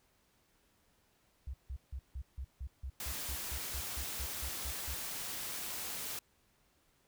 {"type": "tone bursts", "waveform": "sine", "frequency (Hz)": 65.5, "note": "C2", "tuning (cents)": 2, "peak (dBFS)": -38, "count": 16, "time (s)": [1.47, 4.942], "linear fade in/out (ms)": 5, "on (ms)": 67, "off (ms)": 160}
{"type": "noise", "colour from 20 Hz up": "white", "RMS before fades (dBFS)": -41, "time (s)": [3, 6.19], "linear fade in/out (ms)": 2}
{"effects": ["pink hiss -72 dBFS RMS until 7.07 s"]}